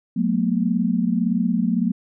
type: tone cluster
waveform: sine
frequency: 182.5 / 218.6 / 240.2 Hz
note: F#3 / A3 / B3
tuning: -24 / -11 / -48 cents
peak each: -22 dBFS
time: 0.16-1.92 s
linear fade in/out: 10 ms
effects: none